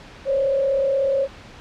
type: tone with frequency modulation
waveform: sine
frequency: 545 Hz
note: C#5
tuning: 29 cents flat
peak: -17 dBFS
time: 0.25-1.28 s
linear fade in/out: 50 ms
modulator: 36.5 Hz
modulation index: 0.54
effects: pink hiss -42 dBFS RMS until 1.6 s + low-pass 4000 Hz 12 dB/octave